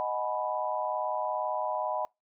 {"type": "chord", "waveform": "sine", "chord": "G# minor seventh", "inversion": "second", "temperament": "equal with one note detuned", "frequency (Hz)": [622.3, 740, 842.2, 987.8], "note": ["D#5", "F#5", "G#5", "B5"], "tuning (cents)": [0, 0, 24, 0], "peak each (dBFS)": [-33, -35, -36, -33], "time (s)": [0, 2.05], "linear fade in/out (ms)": 0, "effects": ["noise-tail reverb RT60 0.2 s tail -25 dB re dry"]}